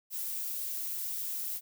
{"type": "noise", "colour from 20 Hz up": "violet", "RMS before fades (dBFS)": -36, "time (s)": [0.1, 1.61], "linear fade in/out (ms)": 50, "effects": []}